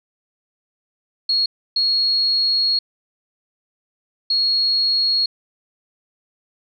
sine tone bursts at uneven times, 4309 Hz, C#8, 50 cents flat, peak -15 dBFS, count 3, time 1.29-1.46 / 1.76-2.79 / 4.3-5.26 s, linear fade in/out 5 ms, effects none

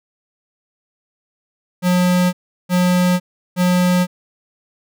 square tone bursts, 179.9 Hz, F#3, 48 cents flat, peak -13 dBFS, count 3, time 1.82-4.07 s, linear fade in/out 50 ms, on 510 ms, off 360 ms, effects none

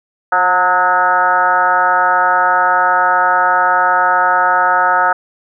sine tone with frequency modulation, 1093 Hz, C#6, 25 cents flat, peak -9 dBFS, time 0.32-5.13 s, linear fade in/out 5 ms, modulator 185 Hz, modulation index 2.4, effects none

